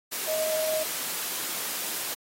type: tone in noise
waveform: sine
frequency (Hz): 628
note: D#5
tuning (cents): +16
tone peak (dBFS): -26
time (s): 0.27-0.84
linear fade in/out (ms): 20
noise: white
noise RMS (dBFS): -32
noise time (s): 0.11-2.15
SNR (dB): +3
effects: high-pass 200 Hz 12 dB/octave + AAC 48 kbps